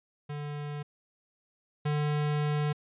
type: tone pair in turn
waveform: square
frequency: 146.83 / 148.62 Hz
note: D3 / D3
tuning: 0 / +21 cents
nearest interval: unison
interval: 21 cents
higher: second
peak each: -35 / -27 dBFS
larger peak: second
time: 0.29-0.83 / 1.85-2.73 s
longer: second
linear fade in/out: 10 ms
effects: resampled to 8000 Hz